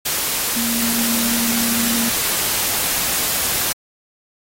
sine tone in noise, 232.8 Hz, A#3, 2 cents flat, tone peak -21 dBFS, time 0.56-2.1 s, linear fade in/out 10 ms, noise white, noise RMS -20 dBFS, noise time 0.05-3.73 s, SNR -4 dB, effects AAC 48 kbps

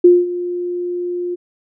sine tone with ADSR envelope, 353.6 Hz, F4, 22 cents sharp, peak -3 dBFS, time 0.04-1.36 s, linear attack 7 ms, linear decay 210 ms, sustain -16 dB, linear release 22 ms, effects none

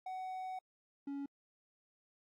triangle tone pair in turn, 748 / 280.2 Hz, F#5 / C#4, +19 / +19 cents, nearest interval octave + perfect fourth, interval 1700 cents, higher first, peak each -38 / -37 dBFS, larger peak second, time 0.06-0.59 / 1.07-1.26 s, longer first, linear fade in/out 5 ms, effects AAC 64 kbps

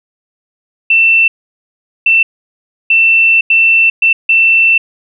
sine tone bursts at uneven times, 2680 Hz, E7, 28 cents sharp, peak -5 dBFS, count 6, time 0.9-1.28 / 2.06-2.23 / 2.9-3.41 / 3.5-3.9 / 4.02-4.13 / 4.29-4.78 s, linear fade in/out 5 ms, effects none

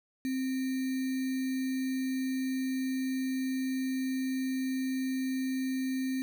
sine tone with sample-and-hold, 261.6 Hz, C4, in tune, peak -29 dBFS, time 0.25-6.22 s, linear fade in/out 0 ms, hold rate 2100 Hz, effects none

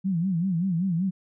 sine tone with vibrato, 178.4 Hz, F3, 37 cents sharp, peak -22 dBFS, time 0.04-1.11 s, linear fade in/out 20 ms, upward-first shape sine, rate 5.2 Hz, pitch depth 160 cents each way, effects none

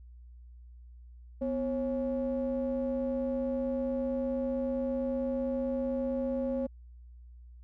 triangle ring-modulated tone, 146.83 Hz, D3, in tune, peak -24 dBFS, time 1.41-6.67 s, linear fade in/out 10 ms, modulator 396 Hz, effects added 60 Hz sine -48 dBFS peak until 7.63 s

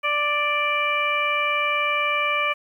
harmonic tone, 588 Hz, D5, 2 cents sharp, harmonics 1 / 2 / 3 / 4 / 5, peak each -29 / -24 / -32 / -23 / -31 dBFS, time 0.03-2.54 s, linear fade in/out 20 ms, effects 9-bit

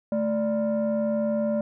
sine tone pair together, 220 / 587.3 Hz, A3 / D5, 0 / 0 cents, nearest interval octave + perfect fourth, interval 1700 cents, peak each -23 dBFS, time 0.12-1.61 s, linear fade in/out 2 ms, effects tanh soft clip ceiling -19 dBFS

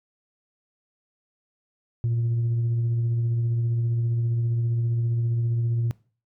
sine tone with tremolo, 117 Hz, A#2, 7 cents sharp, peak -18 dBFS, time 2.04-5.91 s, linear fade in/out 0 ms, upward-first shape triangle, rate 15 Hz, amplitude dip 30%, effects noise-tail reverb RT60 0.4 s tail -23 dB re dry + tanh soft clip ceiling -19 dBFS

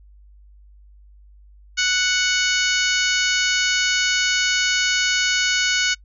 harmonic tone, 740 Hz, F#5, in tune, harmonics 2 / 3 / 4 / 5 / 6 / 7 / 8 / 9, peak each -22 / -24 / -24 / -29 / -26 / -29 / -30 / -27 dBFS, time 1.77-5.95 s, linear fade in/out 20 ms, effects noise-tail reverb RT60 0.1 s tail -26 dB re dry + added 50 Hz sine -45 dBFS peak until 6.04 s

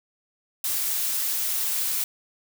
blue noise, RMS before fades -26 dBFS, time 0.64-2.04 s, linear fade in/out 2 ms, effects none

